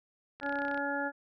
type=click train; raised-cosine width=0.3 ms; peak=-29 dBFS; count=13; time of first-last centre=0.4-0.776 s; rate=31.9 Hz
type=harmonic tone; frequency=282.6 Hz; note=C#4; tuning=34 cents sharp; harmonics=1 / 2 / 3 / 5 / 6; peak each=-37 / -37 / -37 / -37 / -37 dBFS; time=0.41-1.12 s; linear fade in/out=50 ms
effects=none